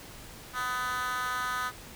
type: tone with high-pass filter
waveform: 10% pulse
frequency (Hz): 250.4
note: B3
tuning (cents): +24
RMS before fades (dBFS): -32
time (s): 0.53-1.72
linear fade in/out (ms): 50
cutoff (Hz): 1300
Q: 3.2
effects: pink hiss -47 dBFS RMS until 1.95 s